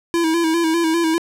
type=tone with vibrato; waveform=square; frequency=329.6 Hz; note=E4; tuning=in tune; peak=-16 dBFS; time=0.14-1.18 s; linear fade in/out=0 ms; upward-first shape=square; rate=5 Hz; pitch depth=49 cents each way; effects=low-pass 12000 Hz 12 dB/octave